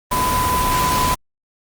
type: tone in noise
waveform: sine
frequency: 1003 Hz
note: B5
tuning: 26 cents sharp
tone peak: -17 dBFS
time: 0.11-1.15 s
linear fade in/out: 10 ms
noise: pink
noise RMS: -21 dBFS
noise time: 0.11-1.15 s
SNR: +1 dB
effects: Opus 24 kbps

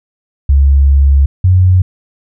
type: tone pair in turn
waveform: sine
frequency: 69.3 / 91.87 Hz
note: C#2 / F#2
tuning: 0 / -12 cents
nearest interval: perfect fourth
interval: 488 cents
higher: second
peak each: -4 dBFS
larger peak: neither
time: 0.49-1.26 / 1.44-1.82 s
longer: first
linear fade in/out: 5 ms
effects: none

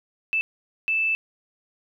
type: tone bursts at uneven times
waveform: sine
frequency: 2637 Hz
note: E7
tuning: in tune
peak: -20 dBFS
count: 2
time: 0.33-0.41 / 0.88-1.15 s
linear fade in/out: 0 ms
effects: 10-bit

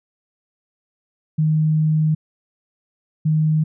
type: tone pair in turn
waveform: sine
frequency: 155.56 / 155.56 Hz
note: D#3 / D#3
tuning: 0 / 0 cents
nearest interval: unison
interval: 0 cents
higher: neither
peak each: -14 dBFS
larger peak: neither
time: 1.38-2.15 / 3.25-3.64 s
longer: first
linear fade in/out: 10 ms
effects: none

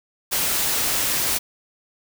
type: noise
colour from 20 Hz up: white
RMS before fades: -22 dBFS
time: 0.31-1.39 s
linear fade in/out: 20 ms
effects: none

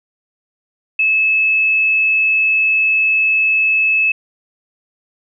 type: tone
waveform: sine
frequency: 2600 Hz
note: E7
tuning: 24 cents flat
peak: -11 dBFS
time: 0.99-4.12 s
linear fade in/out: 5 ms
effects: none

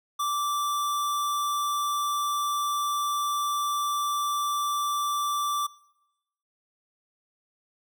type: tone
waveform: square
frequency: 1170 Hz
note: D6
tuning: 7 cents flat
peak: -26 dBFS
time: 0.19-5.67 s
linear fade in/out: 10 ms
effects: noise-tail reverb RT60 0.9 s tail -21 dB re dry

